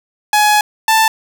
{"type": "tone pair in turn", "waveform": "sawtooth", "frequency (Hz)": [841, 884.6], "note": ["G#5", "A5"], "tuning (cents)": [22, 9], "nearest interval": "minor second", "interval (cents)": 87, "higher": "second", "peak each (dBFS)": -5, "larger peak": "neither", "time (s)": [[0.33, 0.61], [0.88, 1.08]], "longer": "first", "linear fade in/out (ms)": 2, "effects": []}